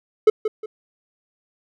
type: tone with echo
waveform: triangle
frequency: 431.6 Hz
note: A4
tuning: 33 cents flat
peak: -6 dBFS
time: 0.27-0.3 s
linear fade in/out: 5 ms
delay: 180 ms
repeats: 2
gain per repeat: -10 dB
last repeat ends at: 0.66 s
effects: none